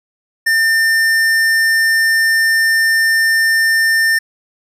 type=tone with hard clipping; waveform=sine; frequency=1800 Hz; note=A6; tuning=39 cents sharp; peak=-12 dBFS; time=0.46-4.19 s; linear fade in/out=10 ms; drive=14 dB; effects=none